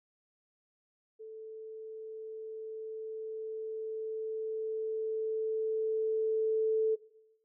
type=tone with level ramp; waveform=sine; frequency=439.6 Hz; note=A4; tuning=2 cents flat; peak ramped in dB=-43 to -25 dBFS; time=1.19-6.96 s; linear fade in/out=20 ms; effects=noise-tail reverb RT60 0.8 s tail -18 dB re dry